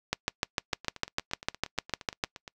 two click trains, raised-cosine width 0.2 ms, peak -24 / -9 dBFS, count 16 / 15, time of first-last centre 0.73-2.478 / 0.13-2.238 s, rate 8.58 / 6.64 Hz, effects noise-tail reverb RT60 0.1 s tail -25 dB re dry

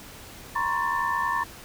sine tone cluster, 942 / 1034 / 1104 / 1775 Hz, A#5 / C6 / C#6 / A6, +18 / -21 / -7 / +15 cents, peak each -29 dBFS, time 0.55-1.44 s, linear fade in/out 10 ms, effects pink hiss -44 dBFS RMS until 1.64 s

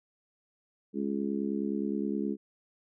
harmonic tone, 69.6 Hz, C#2, 8 cents sharp, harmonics 3 / 4 / 5 / 6, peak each -32 / -34 / -36 / -38 dBFS, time 0.93-2.37 s, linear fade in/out 50 ms, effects none

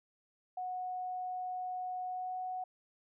sine tone with pitch glide, 734 to 739.1 Hz, F#5 to F#5, -14 to -2 cents, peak -36 dBFS, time 0.57-2.64 s, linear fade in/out 5 ms, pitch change +12 cents, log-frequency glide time 2.07-2.36 s, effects none

